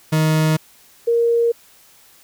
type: tone pair in turn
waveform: 40% pulse / sine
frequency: 156.6 / 467.6 Hz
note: D#3 / A#4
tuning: +11 / +5 cents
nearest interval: octave + perfect fifth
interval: 1894 cents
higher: second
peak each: -13 dBFS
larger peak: neither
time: 0.12-0.57 / 1.07-1.52 s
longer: neither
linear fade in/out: 10 ms
effects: white hiss -50 dBFS RMS until 2.23 s